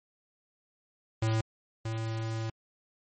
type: tone pair in turn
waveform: square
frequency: 111.2 / 112.1 Hz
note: A2 / A2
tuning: +19 / +33 cents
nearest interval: unison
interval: 14 cents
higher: second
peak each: -26 / -32 dBFS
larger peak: first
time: 1.22-1.41 / 1.85-2.5 s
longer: second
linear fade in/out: 5 ms
effects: MP3 32 kbps